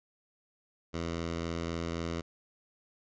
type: tone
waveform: 10% pulse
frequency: 83.8 Hz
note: E2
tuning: 29 cents sharp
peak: -25 dBFS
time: 0.93-2.22 s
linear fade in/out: 20 ms
effects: resampled to 16000 Hz